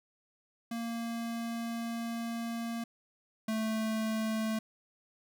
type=tone pair in turn; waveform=square; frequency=231.6 / 219.9 Hz; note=A#3 / A3; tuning=-11 / -1 cents; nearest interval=minor second; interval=90 cents; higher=first; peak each=-35 / -31 dBFS; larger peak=second; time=0.71-2.84 / 3.48-4.59 s; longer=first; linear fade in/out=5 ms; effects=none